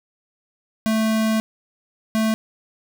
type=tone bursts at uneven times; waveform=square; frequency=220.1 Hz; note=A3; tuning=1 cent sharp; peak=-18 dBFS; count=2; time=0.86-1.4 / 2.15-2.34 s; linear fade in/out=0 ms; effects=none

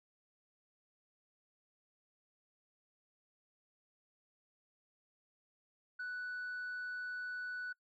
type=tone; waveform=sine; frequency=1484 Hz; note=F#6; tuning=5 cents sharp; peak=-37 dBFS; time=5.99-7.73 s; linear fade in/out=10 ms; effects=noise-tail reverb RT60 0.1 s tail -25 dB re dry + tanh soft clip ceiling -38 dBFS

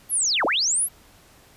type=linear two-way sweep; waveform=sine; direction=down then up; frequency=11840 to 242.1 to 11840 Hz; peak=-19 dBFS; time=0.09-0.89 s; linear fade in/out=50 ms; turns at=0.45 s; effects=pink hiss -53 dBFS RMS until 1.56 s + resampled to 32000 Hz

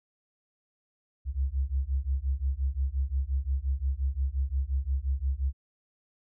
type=beating tone pair; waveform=sine; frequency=64.7 / 70.4 Hz; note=C2 / C#2; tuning=-19 / +27 cents; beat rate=5.7 Hz; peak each=-29 dBFS; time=1.25-5.53 s; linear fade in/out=50 ms; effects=none

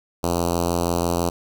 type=tone with notch filter; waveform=5% pulse; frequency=86.1 Hz; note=F2; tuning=24 cents flat; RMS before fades=-22 dBFS; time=0.23-1.3 s; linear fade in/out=10 ms; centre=2100 Hz; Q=0.57; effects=none

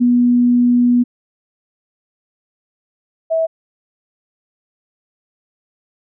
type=tone pair in turn; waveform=sine; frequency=243.5 / 650.1 Hz; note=B3 / E5; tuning=-24 / -24 cents; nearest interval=octave + perfect fourth; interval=1700 cents; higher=second; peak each=-9 / -13 dBFS; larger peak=first; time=0-1.04 / 3.3-3.47 s; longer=first; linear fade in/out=20 ms; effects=none

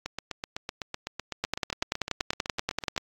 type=two click trains; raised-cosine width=0.2 ms; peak=-15 / -9 dBFS; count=24 / 17; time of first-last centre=0.06-2.964 / 1.44-2.978 s; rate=7.92 / 10.4 Hz; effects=AAC 48 kbps

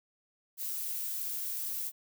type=noise; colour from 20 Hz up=violet; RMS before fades=-36 dBFS; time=0.57-1.92 s; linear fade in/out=50 ms; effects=none

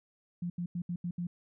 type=tone bursts at uneven times; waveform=sine; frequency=174.61 Hz; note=F3; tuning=in tune; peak=-32 dBFS; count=6; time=0.42-0.5 / 0.58-0.66 / 0.75-0.82 / 0.89-0.96 / 1.04-1.11 / 1.18-1.27 s; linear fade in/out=5 ms; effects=none

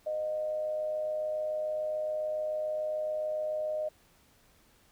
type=tone with amplitude modulation; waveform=sine; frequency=616 Hz; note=D#5; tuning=17 cents flat; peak=-28 dBFS; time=0.06-3.89 s; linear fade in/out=10 ms; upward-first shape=sine; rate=107 Hz; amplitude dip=40%; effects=pink hiss -64 dBFS RMS until 4.91 s

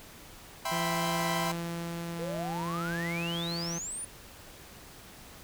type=chord; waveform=sawtooth; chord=C major seventh; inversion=first; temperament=equal; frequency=659.3 / 784 / 987.8 / 1046.5 Hz; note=E5 / G5 / B5 / C6; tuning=0 / 0 / 0 / 0 cents; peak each=-32 dBFS; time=0.65-1.52 s; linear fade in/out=5 ms
type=tone with tremolo; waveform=sawtooth; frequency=169.4 Hz; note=E3; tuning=48 cents sharp; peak=-28 dBFS; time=0.71-3.79 s; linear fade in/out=10 ms; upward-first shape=sine; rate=0.53 Hz; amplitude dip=30%
type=exponential sweep; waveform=sine; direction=up; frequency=473.4 to 9930 Hz; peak=-35 dBFS; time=2.19-4.05 s; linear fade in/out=5 ms
effects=pink hiss -50 dBFS RMS until 5.43 s

